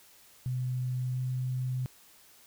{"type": "tone with pitch glide", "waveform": "sine", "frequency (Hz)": [126.7, 127.8], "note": ["B2", "C3"], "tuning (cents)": [45, -40], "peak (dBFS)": -29, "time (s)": [0.46, 1.86], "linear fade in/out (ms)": 0, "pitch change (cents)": 15, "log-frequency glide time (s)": [1.11, 1.17], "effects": ["white hiss -58 dBFS RMS until 2.46 s"]}